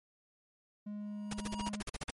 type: tone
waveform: triangle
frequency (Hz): 207.7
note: G#3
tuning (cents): 0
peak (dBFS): -37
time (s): 0.86-1.82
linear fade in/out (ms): 10
type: tone with exponential growth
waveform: square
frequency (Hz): 954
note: A#5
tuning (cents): +40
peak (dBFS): -37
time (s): 1-1.69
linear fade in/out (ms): 0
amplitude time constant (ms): 150
type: noise bursts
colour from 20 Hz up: pink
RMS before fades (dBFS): -39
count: 12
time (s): 1.31-2.106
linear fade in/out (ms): 5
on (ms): 26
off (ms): 44
effects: MP3 48 kbps